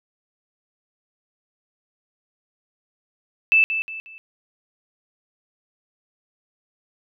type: tone with echo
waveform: sine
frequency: 2637 Hz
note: E7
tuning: in tune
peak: -12 dBFS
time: 3.52-3.64 s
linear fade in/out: 0 ms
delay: 180 ms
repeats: 3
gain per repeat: -9 dB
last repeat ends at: 4.18 s
effects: none